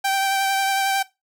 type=tone with vibrato; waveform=sawtooth; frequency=780 Hz; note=G5; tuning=9 cents flat; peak=-15 dBFS; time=0.04-1.03 s; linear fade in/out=10 ms; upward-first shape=triangle; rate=11 Hz; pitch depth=20 cents each way; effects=noise-tail reverb RT60 0.2 s tail -17 dB re dry